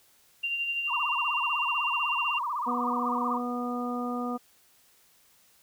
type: tone with tremolo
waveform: sine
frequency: 2777 Hz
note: F7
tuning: 10 cents flat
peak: -26 dBFS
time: 0.43-2.39 s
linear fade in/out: 10 ms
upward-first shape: sine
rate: 12 Hz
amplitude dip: 40%
type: tone with vibrato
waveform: sine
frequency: 1068 Hz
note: C6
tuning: 35 cents sharp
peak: -28 dBFS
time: 0.87-3.41 s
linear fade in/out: 50 ms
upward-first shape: sine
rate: 16 Hz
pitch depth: 230 cents each way
type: harmonic tone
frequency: 244.3 Hz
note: B3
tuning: 19 cents flat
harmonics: 1 / 2 / 3 / 4 / 5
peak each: -31 / -37 / -37 / -47 / -36 dBFS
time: 2.66-4.38 s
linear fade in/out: 20 ms
effects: white hiss -62 dBFS RMS until 5.62 s